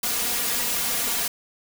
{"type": "noise with comb filter", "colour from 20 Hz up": "white", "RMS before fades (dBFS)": -25, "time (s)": [0.03, 1.28], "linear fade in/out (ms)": 5, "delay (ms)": 4.2, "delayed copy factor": 0.9, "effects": []}